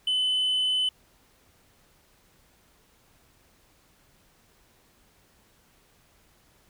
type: tone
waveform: sine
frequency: 3021 Hz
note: F#7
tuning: 35 cents sharp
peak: -20 dBFS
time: 0.07-0.89 s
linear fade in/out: 5 ms
effects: tanh soft clip ceiling -21 dBFS + pink hiss -62 dBFS RMS until 6.69 s